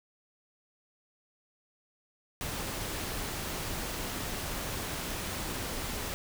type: noise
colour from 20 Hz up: pink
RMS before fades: -36 dBFS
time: 2.41-6.14 s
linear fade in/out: 0 ms
effects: none